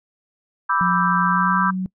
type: chord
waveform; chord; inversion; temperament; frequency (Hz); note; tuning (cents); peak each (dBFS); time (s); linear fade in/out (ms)
sine; E minor seventh; second; equal; 987.8 / 1174.7 / 1318.5 / 1568; B5 / D6 / E6 / G6; 0 / 0 / 0 / 0; -22 / -21 / -23 / -23; 0.69-1.71; 10
type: tone with pitch glide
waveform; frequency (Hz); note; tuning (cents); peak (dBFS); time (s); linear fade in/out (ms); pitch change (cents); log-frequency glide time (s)
sine; 178.4 to 186.3; F3 to F#3; +37 to +12; -21; 0.81-1.86; 0; +75; 1.24-1.67
effects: noise-tail reverb RT60 0.1 s tail -23 dB re dry